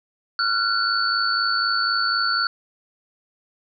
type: tone cluster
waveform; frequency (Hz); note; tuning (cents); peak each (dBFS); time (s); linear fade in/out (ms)
sine; 1374 / 1478 / 4464; F6 / F#6 / C#8; -29 / -2 / +11; -22 / -25 / -23; 0.39-2.47; 2
effects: none